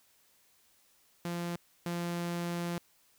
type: tone pair in turn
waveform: sawtooth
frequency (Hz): 172.6 / 172.6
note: F3 / F3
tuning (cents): -20 / -20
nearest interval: unison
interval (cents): 0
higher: neither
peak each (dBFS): -30 / -29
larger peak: second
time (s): 1.25-1.56 / 1.86-2.78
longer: second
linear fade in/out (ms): 2
effects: white hiss -67 dBFS RMS until 3.18 s